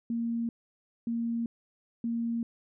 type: tone bursts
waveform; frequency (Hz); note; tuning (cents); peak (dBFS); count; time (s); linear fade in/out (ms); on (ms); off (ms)
sine; 232.4; A#3; -5; -28; 3; 0.1-2.43; 2; 390; 580
effects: none